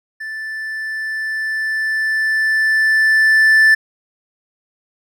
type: tone with level ramp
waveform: triangle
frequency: 1760 Hz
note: A6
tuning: in tune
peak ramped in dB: -23 to -5 dBFS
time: 0.2-3.75 s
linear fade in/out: 10 ms
effects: none